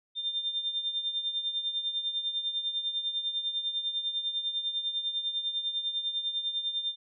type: tone with tremolo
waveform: sine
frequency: 3600 Hz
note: A7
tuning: 39 cents sharp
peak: -26 dBFS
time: 0.15-6.96 s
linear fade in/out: 50 ms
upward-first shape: triangle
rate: 10 Hz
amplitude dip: 75%
effects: none